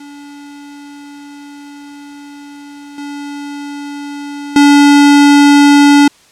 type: tone with level steps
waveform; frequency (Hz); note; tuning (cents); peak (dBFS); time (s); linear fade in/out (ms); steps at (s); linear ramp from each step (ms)
square; 286.9; D4; -40; -31 / -23 / -4; 0-6.08; 5; 2.98 / 4.56; 2
effects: white hiss -46 dBFS RMS until 6.31 s + low-pass 8000 Hz 12 dB/octave